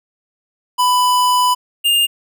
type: tone pair in turn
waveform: square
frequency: 995 / 2814 Hz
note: B5 / F7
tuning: +13 / +12 cents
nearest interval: octave + tritone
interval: 1799 cents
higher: second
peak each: -12 dBFS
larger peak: neither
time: 0.78-1.55 / 1.84-2.07 s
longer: first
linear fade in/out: 20 ms
effects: none